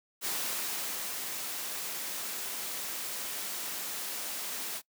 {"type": "noise with ADSR envelope", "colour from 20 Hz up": "white", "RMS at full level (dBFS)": -33, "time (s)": [0.21, 4.82], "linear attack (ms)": 45, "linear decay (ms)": 890, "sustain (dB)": -4, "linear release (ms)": 52, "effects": ["noise-tail reverb RT60 0.1 s tail -22 dB re dry", "high-pass 200 Hz 12 dB/octave"]}